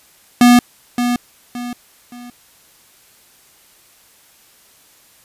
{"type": "tone with echo", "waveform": "square", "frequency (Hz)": 243.2, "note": "B3", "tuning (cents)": -26, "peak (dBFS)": -6, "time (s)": [0.41, 0.59], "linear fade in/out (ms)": 2, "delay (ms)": 570, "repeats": 3, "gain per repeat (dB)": -9, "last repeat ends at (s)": 2.3, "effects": ["white hiss -50 dBFS RMS until 5.24 s", "resampled to 32000 Hz"]}